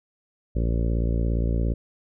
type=harmonic tone; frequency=57.3 Hz; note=A#1; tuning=29 cents flat; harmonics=1 / 2 / 3 / 4 / 5 / 6 / 7 / 8 / 9 / 10; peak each=-22 / -28 / -32 / -34 / -36 / -38 / -39 / -40 / -41 / -42 dBFS; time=0.55-1.74 s; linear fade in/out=10 ms; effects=none